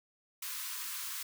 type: high-pass noise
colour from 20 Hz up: white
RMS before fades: -40 dBFS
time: 0.42-1.23 s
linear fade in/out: 5 ms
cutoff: 960 Hz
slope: 96 dB/octave
effects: none